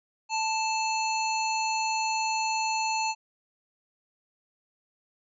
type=harmonic tone with a mistuned harmonic; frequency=880 Hz; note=A5; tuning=in tune; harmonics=1 / 3 / 5 / 7 / 8; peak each=-27 / -32 / -35 / -40 / -39 dBFS; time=0.29-3.15 s; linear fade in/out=50 ms; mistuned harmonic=5; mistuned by=-41 cents; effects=none